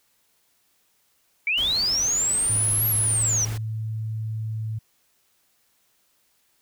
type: linear two-way sweep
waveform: sine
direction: up then down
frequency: 2233 to 11730 to 5650 Hz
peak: -20 dBFS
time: 1.47-3.45 s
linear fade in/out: 2 ms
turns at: 2.88 s
type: noise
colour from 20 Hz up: pink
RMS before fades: -37 dBFS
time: 1.57-3.58 s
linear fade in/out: 10 ms
type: tone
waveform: sine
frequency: 110 Hz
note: A2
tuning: in tune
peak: -26 dBFS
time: 2.49-4.79 s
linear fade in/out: 10 ms
effects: white hiss -66 dBFS RMS until 6.61 s